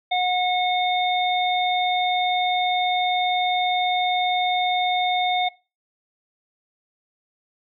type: harmonic tone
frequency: 727 Hz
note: F#5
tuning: 31 cents flat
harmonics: 1 / 3 / 5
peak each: -20 / -27 / -26 dBFS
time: 0.11-5.49 s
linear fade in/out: 10 ms
effects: noise-tail reverb RT60 0.3 s tail -21 dB re dry